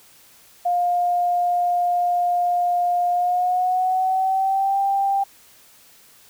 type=tone with pitch glide; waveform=sine; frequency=707 to 789 Hz; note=F5 to G5; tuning=+21 to +11 cents; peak=-17 dBFS; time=0.65-5.24 s; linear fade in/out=10 ms; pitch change=+190 cents; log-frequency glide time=3.11-4.8 s; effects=white hiss -51 dBFS RMS until 6.29 s